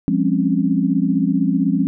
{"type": "chord", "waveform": "sine", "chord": "Db major seventh", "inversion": "first", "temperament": "equal with one note detuned", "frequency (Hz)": [174.61, 203, 261.6, 277.2], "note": ["F3", "Ab3", "C4", "Db4"], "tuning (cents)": [0, -39, 0, 0], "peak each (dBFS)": -20, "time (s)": [0.08, 1.87], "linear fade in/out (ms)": 0, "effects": []}